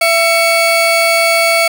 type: tone pair together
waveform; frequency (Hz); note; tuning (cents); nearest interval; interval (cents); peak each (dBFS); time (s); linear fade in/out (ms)
35% pulse; 669 / 2232; E5 / C#7; +25 / +11; octave + major sixth; 2086; -10; 0.01-1.68; 5
effects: none